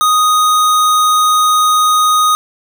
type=tone; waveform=square; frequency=1244.5 Hz; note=D#6; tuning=in tune; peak=-9 dBFS; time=0.01-2.35 s; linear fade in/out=0 ms; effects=none